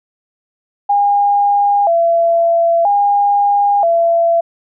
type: tone with vibrato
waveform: sine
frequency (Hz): 740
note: F#5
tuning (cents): 0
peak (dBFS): -9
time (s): 0.89-4.41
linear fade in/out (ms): 10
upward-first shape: square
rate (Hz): 0.51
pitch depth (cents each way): 160
effects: none